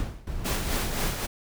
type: noise with exponential decay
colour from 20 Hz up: brown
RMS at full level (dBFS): -25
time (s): 0-0.43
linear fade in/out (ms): 0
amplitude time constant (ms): 93
type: noise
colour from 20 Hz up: brown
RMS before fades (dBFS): -32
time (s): 0.27-1.14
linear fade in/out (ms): 2
type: noise with tremolo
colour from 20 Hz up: pink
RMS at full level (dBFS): -28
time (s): 0.44-1.27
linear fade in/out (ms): 20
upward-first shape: sine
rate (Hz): 3.8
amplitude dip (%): 50
effects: none